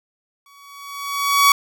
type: tone with exponential growth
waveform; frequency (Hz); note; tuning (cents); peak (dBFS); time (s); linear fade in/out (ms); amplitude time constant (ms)
sawtooth; 1129; C#6; +31; -5; 0.46-1.52; 2; 230
effects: none